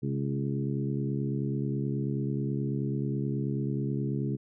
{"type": "harmonic tone with a mistuned harmonic", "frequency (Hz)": 69.3, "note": "C#2", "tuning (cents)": 0, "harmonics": [2, 3, 4, 5, 6], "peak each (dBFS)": [-30, -34, -36, -38, -40], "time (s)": [0.02, 4.37], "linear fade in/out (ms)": 20, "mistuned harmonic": 2, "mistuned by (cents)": -55, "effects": []}